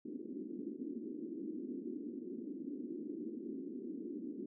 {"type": "band-pass noise", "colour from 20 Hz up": "pink", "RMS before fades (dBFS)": -44, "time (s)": [0.05, 4.46], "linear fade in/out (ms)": 5, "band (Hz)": [230, 360], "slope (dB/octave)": 48, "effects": []}